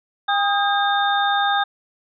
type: tone cluster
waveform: sine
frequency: 806 / 1247 / 1611 / 3643 Hz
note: G5 / D#6 / G6 / A#7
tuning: +48 / +3 / +47 / -41 cents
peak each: -19 / -24 / -23 / -25 dBFS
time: 0.28-1.64 s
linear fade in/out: 10 ms
effects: none